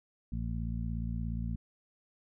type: harmonic tone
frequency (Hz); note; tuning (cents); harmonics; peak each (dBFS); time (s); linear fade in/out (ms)
57; A#1; -38; 1 / 2 / 3 / 4; -35 / -38 / -40 / -41; 0.32-1.56; 5
effects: none